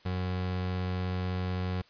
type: tone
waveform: 30% pulse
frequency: 91.6 Hz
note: F#2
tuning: 17 cents flat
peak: -27 dBFS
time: 0.05-1.82 s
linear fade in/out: 10 ms
effects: white hiss -60 dBFS RMS until 1.89 s + resampled to 11025 Hz